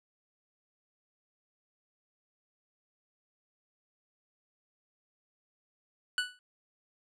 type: tone with exponential decay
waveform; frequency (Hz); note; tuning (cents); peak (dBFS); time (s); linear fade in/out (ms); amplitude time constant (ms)
25% pulse; 1482; F#6; +2; -21; 6.18-6.39; 1; 44
effects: low-pass 8000 Hz 12 dB/octave